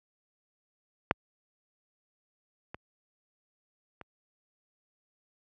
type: clicks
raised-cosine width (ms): 0.5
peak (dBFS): -7 / -24 / -28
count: 3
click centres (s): 1.111 / 2.745 / 4.013
effects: high-pass 60 Hz 12 dB/octave